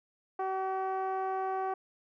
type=tone with low-pass filter; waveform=10% pulse; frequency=380.6 Hz; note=F#4; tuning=49 cents sharp; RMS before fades=-33 dBFS; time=0.39-1.74 s; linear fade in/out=5 ms; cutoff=840 Hz; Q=1.8; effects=none